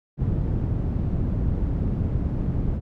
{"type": "low-pass noise", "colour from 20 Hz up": "white", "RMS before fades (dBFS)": -24, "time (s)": [0.17, 2.81], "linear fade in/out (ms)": 50, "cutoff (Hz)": 130, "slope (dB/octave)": 12, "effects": []}